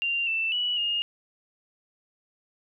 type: tone with pitch steps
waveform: sine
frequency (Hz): 2779 / 2664 / 2943 / 2842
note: F7 / E7 / F#7 / F7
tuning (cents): -9 / +18 / -10 / +30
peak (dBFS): -24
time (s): 0.02-1.02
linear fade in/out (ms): 0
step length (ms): 250
effects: none